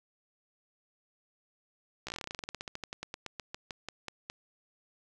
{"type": "slowing click train", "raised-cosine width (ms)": 0.2, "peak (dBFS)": -21, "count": 30, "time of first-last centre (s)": [2.07, 4.299], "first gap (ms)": 15, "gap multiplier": 1.1, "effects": []}